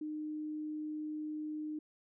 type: tone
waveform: sine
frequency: 305.5 Hz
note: D#4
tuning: 32 cents flat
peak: -37 dBFS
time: 0.01-1.79 s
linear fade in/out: 5 ms
effects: none